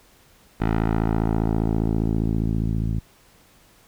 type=tone with low-pass filter sweep; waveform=10% pulse; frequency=55 Hz; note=A1; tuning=in tune; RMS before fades=-22 dBFS; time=0.6-3 s; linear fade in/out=10 ms; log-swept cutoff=2000 to 150 Hz; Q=0.82; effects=pink hiss -55 dBFS RMS until 3.87 s